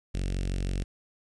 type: tone with notch filter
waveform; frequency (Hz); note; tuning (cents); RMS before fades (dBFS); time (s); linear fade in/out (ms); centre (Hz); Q
sawtooth; 46.23; F#1; -1; -30; 0.14-0.84; 10; 990; 0.53
effects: resampled to 22050 Hz + 10-bit